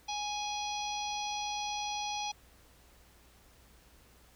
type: harmonic tone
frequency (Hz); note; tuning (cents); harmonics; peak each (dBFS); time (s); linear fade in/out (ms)
830.6; G#5; 0; 1 / 3 / 4 / 5 / 6 / 7; -36 / -43 / -42 / -45 / -47 / -43; 0.08-2.32; 10
effects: added 60 Hz sine -62 dBFS peak until 4.35 s + pink hiss -62 dBFS RMS until 4.35 s